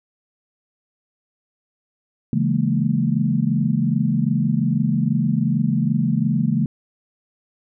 sine chord, A# half-diminished seventh, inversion first, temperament equal with one note detuned, 138.59 / 164.81 / 207.7 / 230.3 Hz, C#3 / E3 / G#3 / A#3, 0 / 0 / 0 / -21 cents, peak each -22 dBFS, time 2.33-6.66 s, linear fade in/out 2 ms, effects none

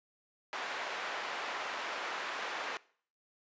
white band-pass noise, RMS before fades -39 dBFS, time 0.53-2.77 s, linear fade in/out 0 ms, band 550 to 1900 Hz, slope 12 dB/octave, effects noise-tail reverb RT60 0.5 s tail -21 dB re dry + resampled to 16000 Hz

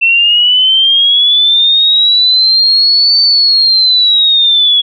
sine linear two-way sweep, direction up then down, 2681 to 4549 to 3347 Hz, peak -5 dBFS, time 0.01-4.82 s, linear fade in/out 20 ms, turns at 3.21 s, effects none

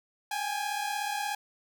sawtooth tone pair together, 801 / 837.7 Hz, G5 / G#5, +37 / +15 cents, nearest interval minor second, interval 78 cents, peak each -30 / -29 dBFS, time 0.31-1.35 s, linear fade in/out 5 ms, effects 10-bit

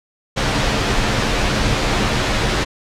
pink noise with comb filter, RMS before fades -17 dBFS, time 0.36-2.65 s, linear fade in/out 20 ms, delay 12 ms, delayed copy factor -0.55, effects low-pass 5000 Hz 12 dB/octave

